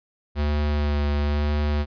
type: tone with vibrato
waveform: square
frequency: 73.42 Hz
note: D2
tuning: in tune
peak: -21 dBFS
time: 0.35-1.86 s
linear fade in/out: 50 ms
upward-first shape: sine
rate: 1 Hz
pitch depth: 18 cents each way
effects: resampled to 11025 Hz